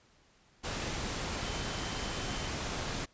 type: tone in noise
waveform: sine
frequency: 3071 Hz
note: G7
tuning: 36 cents flat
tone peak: -47 dBFS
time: 1.43-2.49 s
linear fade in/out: 20 ms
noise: pink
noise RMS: -36 dBFS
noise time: 0.63-3.06 s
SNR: -14 dB
effects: pink hiss -65 dBFS RMS until 3.13 s + resampled to 16000 Hz